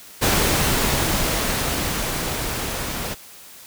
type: noise with level ramp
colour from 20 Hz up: pink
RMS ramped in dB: -18 to -28 dBFS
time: 0.21-3.15 s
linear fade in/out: 20 ms
effects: white hiss -43 dBFS RMS until 3.66 s